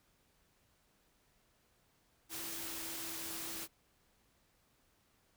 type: tone in noise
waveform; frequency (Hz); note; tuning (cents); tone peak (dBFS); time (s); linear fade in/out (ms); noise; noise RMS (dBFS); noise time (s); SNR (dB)
sine; 329.6; E4; 0; -52; 2.29-3.68; 50; white; -43; 2.29-3.68; -12
effects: pink hiss -73 dBFS RMS until 5.36 s